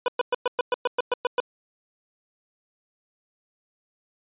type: tone bursts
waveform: 25% pulse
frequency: 493.9 Hz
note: B4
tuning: in tune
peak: -16 dBFS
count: 11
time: 0.06-1.402 s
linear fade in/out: 2 ms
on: 22 ms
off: 110 ms
effects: resampled to 8000 Hz